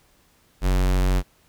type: tone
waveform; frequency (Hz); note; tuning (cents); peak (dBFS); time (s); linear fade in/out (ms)
square; 46.25; F#1; 0; -18; 0.61-1.23; 50
effects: pink hiss -60 dBFS RMS until 1.48 s